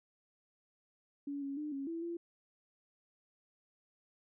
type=tone with pitch steps; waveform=sine; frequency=283.6 / 277.2 / 300.3 / 275 / 331.8 / 340.6 Hz; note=C#4 / C#4 / D4 / C#4 / E4 / F4; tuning=+40 / 0 / +39 / -14 / +11 / -43 cents; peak=-37 dBFS; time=1.27-2.17 s; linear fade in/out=5 ms; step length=150 ms; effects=none